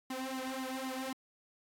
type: tone with flanger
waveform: sawtooth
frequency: 261.6 Hz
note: C4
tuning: in tune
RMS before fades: -39 dBFS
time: 0.1-1.13 s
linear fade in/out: 5 ms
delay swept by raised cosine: 0.98 to 2.78 ms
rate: 3.9 Hz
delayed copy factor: +0.85
effects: AAC 64 kbps